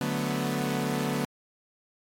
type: chord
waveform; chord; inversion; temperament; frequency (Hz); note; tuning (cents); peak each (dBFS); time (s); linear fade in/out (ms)
sawtooth; B minor seventh; first; equal; 146.83 / 185 / 220 / 246.9; D3 / F#3 / A3 / B3; 0 / 0 / 0 / 0; -28 / -30 / -30 / -27; 0.01-1.25; 2
effects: AAC 64 kbps